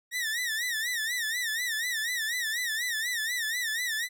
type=tone with vibrato; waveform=sawtooth; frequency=1860 Hz; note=A#6; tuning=4 cents flat; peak=-25 dBFS; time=0.11-4.09 s; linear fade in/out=50 ms; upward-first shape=sine; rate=4.1 Hz; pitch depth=130 cents each way; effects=none